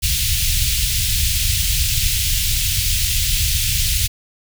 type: band-stop noise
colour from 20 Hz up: pink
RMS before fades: -18 dBFS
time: 0.02-4.08 s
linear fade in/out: 20 ms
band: 110 to 2700 Hz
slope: 24 dB/octave
effects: none